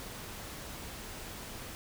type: noise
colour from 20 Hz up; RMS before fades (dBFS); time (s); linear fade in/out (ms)
pink; -44; 0-1.75; 0
effects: none